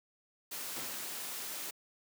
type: noise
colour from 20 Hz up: white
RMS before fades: -41 dBFS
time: 0.51-1.71 s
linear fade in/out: 10 ms
type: noise with exponential decay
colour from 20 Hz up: pink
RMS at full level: -42 dBFS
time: 0.76-1.45 s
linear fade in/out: 2 ms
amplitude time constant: 150 ms
effects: high-pass 200 Hz 12 dB/octave